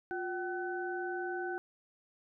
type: tone cluster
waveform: sine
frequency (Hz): 355.6 / 763 / 1505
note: F4 / G5 / F#6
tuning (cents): +31 / -47 / +29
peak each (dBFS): -37 / -40 / -40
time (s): 0.11-1.58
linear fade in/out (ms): 0
effects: none